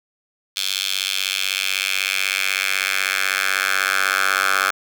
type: tone with high-pass filter sweep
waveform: 10% pulse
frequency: 96.1 Hz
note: G2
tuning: 34 cents flat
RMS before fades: -21 dBFS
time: 0.56-4.71 s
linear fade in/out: 10 ms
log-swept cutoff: 3500 to 1300 Hz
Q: 2.4
effects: none